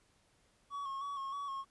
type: tone with vibrato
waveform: triangle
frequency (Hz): 1108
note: C#6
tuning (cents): -1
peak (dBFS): -36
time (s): 0.7-1.65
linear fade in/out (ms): 50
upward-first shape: square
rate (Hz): 3.2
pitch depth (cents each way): 35
effects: pink hiss -71 dBFS RMS until 1.7 s + resampled to 24000 Hz